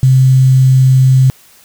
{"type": "tone with quantisation", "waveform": "sine", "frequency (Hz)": 130.81, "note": "C3", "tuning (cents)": 0, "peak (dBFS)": -4, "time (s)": [0.03, 1.3], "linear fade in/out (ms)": 0, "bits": 5, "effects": ["white hiss -44 dBFS RMS until 1.64 s"]}